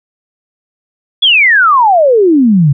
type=exponential sweep; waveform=sine; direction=down; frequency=3478 to 132.6 Hz; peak=-4 dBFS; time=1.22-2.73 s; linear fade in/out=10 ms; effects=none